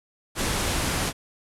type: low-pass noise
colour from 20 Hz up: pink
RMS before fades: -26 dBFS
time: 0.35-1.13 s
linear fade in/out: 50 ms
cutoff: 12000 Hz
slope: 48 dB/octave
effects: none